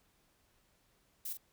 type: noise with echo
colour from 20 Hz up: violet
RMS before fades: -40 dBFS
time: 1.25-1.33 s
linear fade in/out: 5 ms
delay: 43 ms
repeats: 1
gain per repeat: -7 dB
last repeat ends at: 1.373 s
effects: pink hiss -72 dBFS RMS until 1.52 s